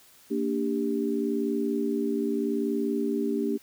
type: tone cluster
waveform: sine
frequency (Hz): 230.8 / 291.6 / 395.8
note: A#3 / D4 / G4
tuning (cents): -17 / -12 / +17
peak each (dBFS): -29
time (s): 0.3-3.58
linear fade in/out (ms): 20
effects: white hiss -56 dBFS RMS until 3.62 s